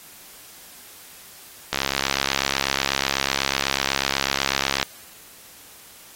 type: click train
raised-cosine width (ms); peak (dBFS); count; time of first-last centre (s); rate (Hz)
0.2; -3; 212; 1.73-4.828; 68.1
effects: white hiss -45 dBFS RMS until 6.15 s + AAC 48 kbps